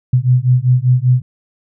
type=beating tone pair; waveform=sine; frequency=123.47 / 128.57 Hz; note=B2 / C3; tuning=0 / -30 cents; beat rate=5.1 Hz; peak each=-12 dBFS; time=0.13-1.22 s; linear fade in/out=5 ms; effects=none